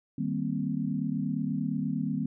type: chord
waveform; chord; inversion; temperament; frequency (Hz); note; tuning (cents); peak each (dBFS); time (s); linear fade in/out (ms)
sine; C minor seventh; first; equal; 155.56 / 196 / 233.1 / 261.6; Eb3 / G3 / Bb3 / C4; 0 / 0 / 0 / 0; -33; 0.18-2.26; 5
effects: none